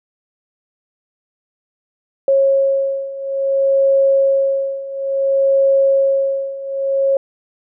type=beating tone pair; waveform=sine; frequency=545 / 545.58 Hz; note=C#5 / C#5; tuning=-29 / -28 cents; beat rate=0.58 Hz; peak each=-17 / -14 dBFS; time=2.28-7.17 s; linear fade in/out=2 ms; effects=none